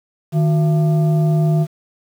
sine tone with frequency modulation, 155.56 Hz, D#3, in tune, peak -12 dBFS, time 0.32-1.67 s, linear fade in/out 50 ms, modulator 521 Hz, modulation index 0.42, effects 7-bit

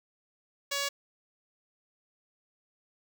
5% pulse tone, 562 Hz, C#5, 24 cents sharp, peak -18 dBFS, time 0.71-0.89 s, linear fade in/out 10 ms, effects none

